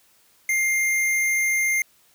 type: tone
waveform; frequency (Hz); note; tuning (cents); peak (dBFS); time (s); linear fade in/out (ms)
square; 2109; C7; +13; -20; 0.49-1.82; 2
effects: white hiss -59 dBFS RMS until 2.14 s